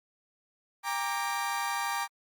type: chord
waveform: 30% pulse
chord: G minor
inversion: none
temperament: equal with one note detuned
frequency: 800.5 / 932.3 / 1174.7 Hz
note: G5 / Bb5 / D6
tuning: +36 / 0 / 0 cents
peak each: -32 / -31 / -32 dBFS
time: 0.83-2.08 s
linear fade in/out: 50 ms
effects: Opus 48 kbps